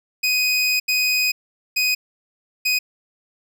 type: tone bursts at uneven times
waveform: 25% pulse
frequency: 2500 Hz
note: D#7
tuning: 8 cents sharp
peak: -13 dBFS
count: 4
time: 0.23-0.8 / 0.88-1.32 / 1.76-1.95 / 2.65-2.79 s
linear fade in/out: 10 ms
effects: none